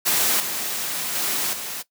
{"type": "noise with level steps", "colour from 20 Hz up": "white", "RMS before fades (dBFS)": [-20, -27, -24, -31], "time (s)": [0.05, 1.83], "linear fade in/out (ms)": 20, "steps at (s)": [0.4, 1.15, 1.53], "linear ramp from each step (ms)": 2, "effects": ["noise-tail reverb RT60 0.1 s tail -18 dB re dry", "high-pass 150 Hz 12 dB/octave"]}